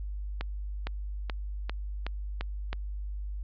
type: accelerating click train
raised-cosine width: 0.3 ms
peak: -18 dBFS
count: 7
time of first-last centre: 0.41-2.73 s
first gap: 460 ms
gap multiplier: 0.93
effects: added 50 Hz sine -33 dBFS peak until 3.43 s + resampled to 11025 Hz